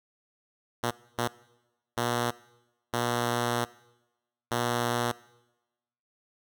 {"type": "tone bursts at uneven times", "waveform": "5% pulse", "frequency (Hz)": 119.8, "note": "A#2", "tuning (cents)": 48, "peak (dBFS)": -15, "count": 5, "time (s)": [[0.83, 0.91], [1.18, 1.28], [1.97, 2.31], [2.93, 3.65], [4.51, 5.12]], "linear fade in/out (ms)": 10, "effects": ["noise-tail reverb RT60 1.0 s tail -21 dB re dry"]}